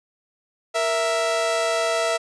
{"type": "tone pair together", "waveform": "sawtooth", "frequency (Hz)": [466.2, 660.3], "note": ["A#4", "E5"], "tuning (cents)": [0, 3], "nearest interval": "tritone", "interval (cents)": 603, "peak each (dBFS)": [-23, -17], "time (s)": [0.74, 2.18], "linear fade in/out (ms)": 20, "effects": ["resampled to 22050 Hz"]}